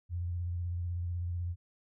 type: tone with vibrato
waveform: sine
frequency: 87.31 Hz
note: F2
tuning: in tune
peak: -32 dBFS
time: 0.09-1.56 s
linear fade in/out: 50 ms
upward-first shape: square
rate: 16 Hz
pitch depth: 29 cents each way
effects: none